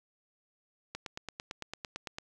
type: click train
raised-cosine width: 0.2 ms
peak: -21 dBFS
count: 12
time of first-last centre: 0.95-2.185 s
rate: 8.91 Hz
effects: none